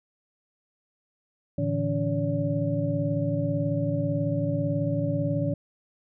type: tone cluster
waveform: sine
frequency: 111 / 145.6 / 163.8 / 284.5 / 571 Hz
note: A2 / D3 / E3 / C#4 / D5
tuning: +16 / -15 / -11 / +45 / -49 cents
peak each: -30 dBFS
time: 1.58-5.54 s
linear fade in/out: 5 ms
effects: none